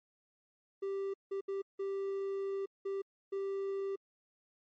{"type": "tone bursts at uneven times", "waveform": "triangle", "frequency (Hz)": 392, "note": "G4", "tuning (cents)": 0, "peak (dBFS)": -32, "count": 6, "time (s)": [[0.82, 1.14], [1.31, 1.41], [1.48, 1.62], [1.79, 2.66], [2.85, 3.02], [3.32, 3.96]], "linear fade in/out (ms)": 10, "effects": ["MP3 32 kbps"]}